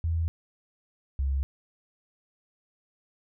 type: tone pair in turn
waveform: sine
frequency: 82.41 / 68.04 Hz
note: E2 / C#2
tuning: 0 / -32 cents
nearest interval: minor third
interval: 332 cents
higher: first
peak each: -24 dBFS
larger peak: neither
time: 0.04-0.28 / 1.19-1.43 s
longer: neither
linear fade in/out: 0 ms
effects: none